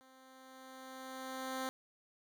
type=tone with level ramp; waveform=10% pulse; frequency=261.6 Hz; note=C4; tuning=in tune; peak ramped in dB=-53 to -28 dBFS; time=0.01-1.69 s; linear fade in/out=0 ms; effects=none